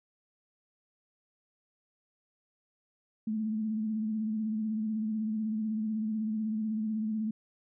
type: tone with vibrato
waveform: sine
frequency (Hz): 217.4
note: A3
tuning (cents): -21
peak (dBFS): -29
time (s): 3.27-7.31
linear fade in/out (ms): 5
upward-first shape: sine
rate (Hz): 16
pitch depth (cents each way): 43
effects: none